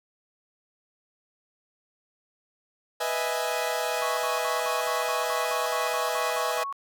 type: chord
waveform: sawtooth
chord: E major seventh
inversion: second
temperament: equal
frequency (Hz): 493.9 / 622.3 / 659.3 / 830.6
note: B4 / D#5 / E5 / G#5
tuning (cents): 0 / 0 / 0 / 0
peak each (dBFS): -28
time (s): 3-6.64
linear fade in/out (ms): 10
type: tone bursts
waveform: sine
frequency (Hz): 1108.7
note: C#6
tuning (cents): 0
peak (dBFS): -30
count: 13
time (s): 4.02-6.726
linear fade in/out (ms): 0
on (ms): 150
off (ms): 63
effects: none